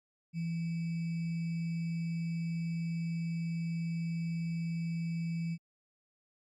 sine tone with sample-and-hold, 166.6 Hz, E3, 19 cents sharp, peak -32 dBFS, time 0.33-5.58 s, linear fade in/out 50 ms, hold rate 2450 Hz, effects low-pass 6000 Hz 12 dB/octave + Opus 48 kbps

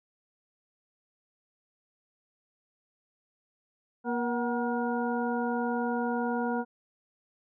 harmonic tone with a mistuned harmonic, 238.2 Hz, A#3, 38 cents sharp, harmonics 1 / 2 / 3 / 4 / 6, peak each -30 / -33 / -35 / -36 / -38 dBFS, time 4.04-6.65 s, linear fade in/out 50 ms, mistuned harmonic 3, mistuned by +68 cents, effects none

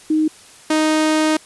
sine / sawtooth tone pair in turn, 311.1 / 311.1 Hz, D#4 / D#4, 0 / 0 cents, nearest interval unison, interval 0 cents, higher neither, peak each -13 / -10 dBFS, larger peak second, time 0.1-0.28 / 0.7-1.37 s, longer second, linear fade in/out 5 ms, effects white hiss -44 dBFS RMS until 1.45 s + resampled to 24000 Hz

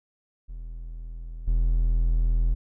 triangle tone with level steps, 41.2 Hz, E1, in tune, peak -32 / -17 dBFS, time 0.48-2.55 s, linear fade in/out 20 ms, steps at 1.47 s, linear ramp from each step 10 ms, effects none

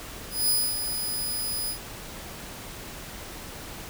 5% pulse tone with ADSR envelope, 4978 Hz, D#8, in tune, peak -13 dBFS, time 0.3-1.79 s, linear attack 190 ms, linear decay 250 ms, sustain -8 dB, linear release 95 ms, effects pink hiss -40 dBFS RMS until 3.89 s

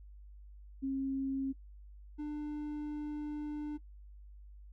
sine / triangle tone pair in turn, 269.4 / 298.1 Hz, C#4 / D4, -49 / +26 cents, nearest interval major second, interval 175 cents, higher second, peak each -32 / -34 dBFS, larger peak first, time 0.82-1.53 / 2.18-3.78 s, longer second, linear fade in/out 20 ms, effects noise-tail reverb RT60 0.1 s tail -19 dB re dry + added 50 Hz sine -50 dBFS peak until 4.72 s

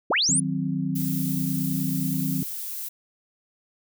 sine linear sweep, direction up, 143.1 to 9956 Hz, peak -19 dBFS, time 0.1-0.4 s, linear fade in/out 5 ms
sine chord, C diminished, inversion first, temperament equal, 155.56 / 185 / 261.6 Hz, Eb3 / Gb3 / C4, 0 / 0 / 0 cents, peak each -28 dBFS, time 0.29-2.43 s, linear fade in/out 2 ms
violet noise, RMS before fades -33 dBFS, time 0.95-2.89 s, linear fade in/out 10 ms
effects none

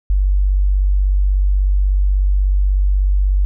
sine tone, 48.2 Hz, G1, 28 cents flat, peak -11 dBFS, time 0.1-3.45 s, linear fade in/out 0 ms, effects none

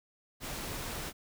pink noise, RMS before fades -39 dBFS, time 0.4-1.13 s, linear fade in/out 50 ms, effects none

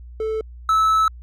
triangle tone pair in turn, 438.6 / 1304.5 Hz, A4 / E6, -6 / -18 cents, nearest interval octave + perfect fifth, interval 1888 cents, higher second, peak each -19 / -12 dBFS, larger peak second, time 0.2-0.41 / 0.69-1.08 s, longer second, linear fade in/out 2 ms, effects added 60 Hz sine -36 dBFS peak until 1.22 s

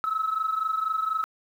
sine tone pair together, 1289.9 / 1314 Hz, E6 / E6, -38 / -6 cents, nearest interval unison, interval 32 cents, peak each -25 / -28 dBFS, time 0.04-1.24 s, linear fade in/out 0 ms, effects tanh soft clip ceiling -18 dBFS + 9-bit

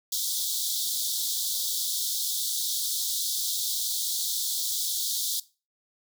pink high-pass noise, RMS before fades -29 dBFS, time 0.12-5.4 s, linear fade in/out 5 ms, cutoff 3400 Hz, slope 96 dB/octave, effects noise-tail reverb RT60 0.3 s tail -18 dB re dry

